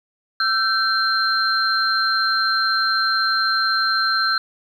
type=tone cluster; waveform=sine; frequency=1338 / 1550 / 4154 Hz; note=E6 / G6 / C8; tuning=+25 / -20 / -13 cents; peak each=-21 dBFS; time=0.4-4.38 s; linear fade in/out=2 ms; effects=8-bit